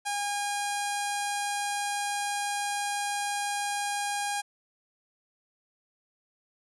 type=tone with low-pass filter; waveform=sawtooth; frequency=814 Hz; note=G#5; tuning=35 cents flat; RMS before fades=-31 dBFS; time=0.05-4.42 s; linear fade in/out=20 ms; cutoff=9100 Hz; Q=2.5; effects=none